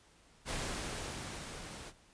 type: noise with level ramp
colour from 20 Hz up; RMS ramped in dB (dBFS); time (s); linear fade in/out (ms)
pink; -37 to -48; 0.45-1.93; 50
effects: pink hiss -64 dBFS RMS until 2.13 s + resampled to 22050 Hz